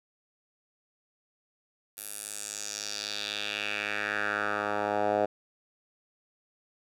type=tone with band-pass filter sweep; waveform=10% pulse; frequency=103.8 Hz; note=G#2; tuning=in tune; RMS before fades=-32 dBFS; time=1.97-5.26 s; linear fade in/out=10 ms; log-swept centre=12000 to 650 Hz; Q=2.6; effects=none